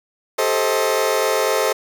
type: chord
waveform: sawtooth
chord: A half-diminished seventh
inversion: third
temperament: just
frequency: 396 / 440 / 528 / 633.6 Hz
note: G4 / A4 / C5 / Eb5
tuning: +18 / 0 / +16 / +31 cents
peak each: -21 / -17 / -17 / -19 dBFS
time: 0.38-1.73 s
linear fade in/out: 10 ms
effects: 7-bit